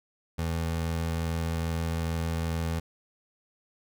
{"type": "tone", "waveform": "25% pulse", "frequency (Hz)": 82.41, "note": "E2", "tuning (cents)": 0, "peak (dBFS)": -24, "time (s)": [0.38, 2.8], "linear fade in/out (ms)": 10, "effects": []}